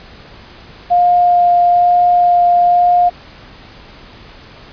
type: tone with vibrato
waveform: sine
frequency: 706 Hz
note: F5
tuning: 19 cents sharp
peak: -7 dBFS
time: 0.9-3.1 s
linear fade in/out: 20 ms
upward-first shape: sine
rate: 1.1 Hz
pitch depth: 8 cents each way
effects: pink hiss -38 dBFS RMS until 4.72 s + resampled to 11025 Hz